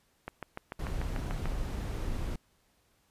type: click train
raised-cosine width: 0.5 ms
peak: -22 dBFS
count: 9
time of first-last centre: 0.28-1.456 s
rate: 6.8 Hz
type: noise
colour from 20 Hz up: brown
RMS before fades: -34 dBFS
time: 0.79-2.36 s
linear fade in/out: 5 ms
effects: pink hiss -70 dBFS RMS until 3.1 s + resampled to 32000 Hz